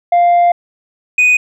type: tone pair in turn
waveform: sine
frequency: 698 / 2487 Hz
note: F5 / D#7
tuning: -1 / -1 cents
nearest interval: octave + minor seventh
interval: 2200 cents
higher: second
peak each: -4 dBFS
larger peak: neither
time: 0.12-0.52 / 1.18-1.37 s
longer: first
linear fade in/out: 5 ms
effects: tanh soft clip ceiling -6 dBFS